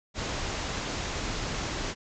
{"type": "low-pass noise", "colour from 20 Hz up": "pink", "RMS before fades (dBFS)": -33, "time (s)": [0.14, 1.95], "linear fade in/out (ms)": 50, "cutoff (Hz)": 7400, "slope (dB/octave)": 96, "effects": []}